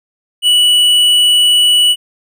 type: tone with tanh clipping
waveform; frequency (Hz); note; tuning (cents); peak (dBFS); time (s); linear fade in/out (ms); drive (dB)
triangle; 2949; F#7; -6; -8; 0.42-1.96; 50; 13
effects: none